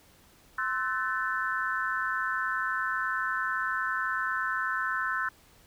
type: chord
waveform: sine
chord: F# half-diminished seventh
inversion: second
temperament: equal with one note detuned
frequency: 1046.5 / 1318.5 / 1510.2 / 1760 Hz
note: C6 / E6 / F#6 / A6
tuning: 0 / 0 / +35 / 0 cents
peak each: -35 / -33 / -31 / -34 dBFS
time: 0.58-5.29 s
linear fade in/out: 5 ms
effects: pink hiss -59 dBFS RMS until 5.66 s